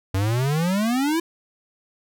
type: exponential sweep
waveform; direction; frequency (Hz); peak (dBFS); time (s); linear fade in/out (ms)
square; up; 92.5 to 341.7; -20; 0.14-1.2; 5
effects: none